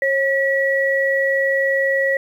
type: tone pair together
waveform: sine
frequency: 543 / 1931.7 Hz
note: C#5 / B6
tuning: -36 / -39 cents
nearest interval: octave + minor seventh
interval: 2197 cents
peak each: -18 dBFS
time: 0.02-2.17 s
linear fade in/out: 2 ms
effects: 8-bit